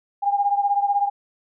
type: beating tone pair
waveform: sine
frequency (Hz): 805 / 821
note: G5 / G#5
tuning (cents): +46 / -20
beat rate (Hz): 16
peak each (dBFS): -19 / -23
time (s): 0.22-1.1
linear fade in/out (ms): 20
effects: none